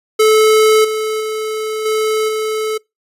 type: tone with level steps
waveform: square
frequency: 434.1 Hz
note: A4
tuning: 23 cents flat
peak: -8 / -17 / -19 / -14 / -17 dBFS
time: 0.19-2.78 s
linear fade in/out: 10 ms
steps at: 0.84 / 1.2 / 1.85 / 2.28 s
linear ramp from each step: 10 ms
effects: noise-tail reverb RT60 0.2 s tail -25 dB re dry + resampled to 32000 Hz